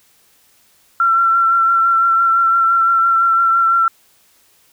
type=tone with vibrato; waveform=sine; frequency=1356 Hz; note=E6; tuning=49 cents sharp; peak=-10 dBFS; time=1-3.88 s; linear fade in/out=2 ms; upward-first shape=sine; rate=5.9 Hz; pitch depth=21 cents each way; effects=white hiss -54 dBFS RMS until 4.72 s